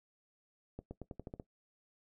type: accelerating click train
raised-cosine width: 2 ms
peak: -30 dBFS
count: 8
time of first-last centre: 0.79-1.398 s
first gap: 120 ms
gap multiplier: 0.89
effects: noise-tail reverb RT60 0.1 s tail -17 dB re dry